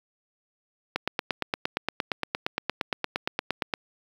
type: click train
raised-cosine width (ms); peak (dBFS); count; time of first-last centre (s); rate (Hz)
0.3; -9; 25; 0.96-3.738; 8.64
effects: high-pass 150 Hz 12 dB/octave + 7-bit